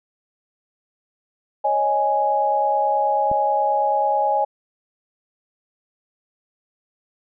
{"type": "chord", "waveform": "sine", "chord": "C# suspended second", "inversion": "none", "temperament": "just", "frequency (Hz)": [554.4, 623.7, 831.5], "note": ["C#5", "D#5", "G#5"], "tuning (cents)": [0, 4, 2], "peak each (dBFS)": [-24, -24, -18], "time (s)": [1.64, 4.45], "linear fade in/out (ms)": 10}
{"type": "click", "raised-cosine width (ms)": 3, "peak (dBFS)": -18, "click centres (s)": 3.315}
{"effects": []}